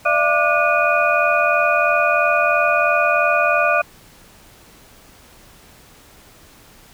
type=tone cluster; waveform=sine; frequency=597 / 680 / 1185 / 1453 / 2470 Hz; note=D5 / F5 / D6 / F#6 / D#7; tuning=+28 / -46 / +15 / -32 / -13 cents; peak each=-20 dBFS; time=0.05-3.82 s; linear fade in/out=10 ms; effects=pink hiss -47 dBFS RMS until 6.93 s